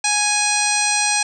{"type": "harmonic tone", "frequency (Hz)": 830.6, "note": "G#5", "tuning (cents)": 0, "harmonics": [1, 2, 3, 4, 5, 6, 7, 8, 9, 10], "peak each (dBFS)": [-23, -27, -22, -32, -25, -30, -23, -31, -31, -23], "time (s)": [0.04, 1.23], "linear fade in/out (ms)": 5, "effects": []}